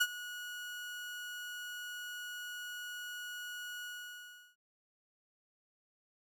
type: tone with ADSR envelope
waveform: 30% pulse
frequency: 1457 Hz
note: F#6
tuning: 27 cents flat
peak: -22 dBFS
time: 0-4.56 s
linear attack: 13 ms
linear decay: 51 ms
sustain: -17 dB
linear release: 720 ms
effects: none